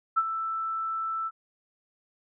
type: tone with ADSR envelope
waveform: sine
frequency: 1324 Hz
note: E6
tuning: 7 cents sharp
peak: -18 dBFS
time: 0.16-1.31 s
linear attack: 19 ms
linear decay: 44 ms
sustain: -10 dB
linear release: 43 ms
effects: none